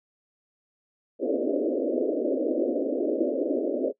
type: band-pass noise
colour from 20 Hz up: pink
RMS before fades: -26 dBFS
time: 1.19-3.93 s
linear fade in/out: 50 ms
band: 250 to 620 Hz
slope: 96 dB/octave
effects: noise-tail reverb RT60 0.1 s tail -23 dB re dry